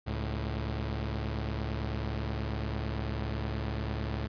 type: tone pair together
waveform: sawtooth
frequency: 69.7 / 108.9 Hz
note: C#2 / A2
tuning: +10 / -17 cents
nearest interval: minor sixth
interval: 773 cents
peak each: -30 / -31 dBFS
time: 0.06-4.28 s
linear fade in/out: 20 ms
effects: resampled to 11025 Hz